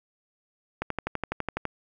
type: click train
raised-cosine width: 0.5 ms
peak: -13 dBFS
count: 11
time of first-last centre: 0.82-1.653 s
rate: 12 Hz
effects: none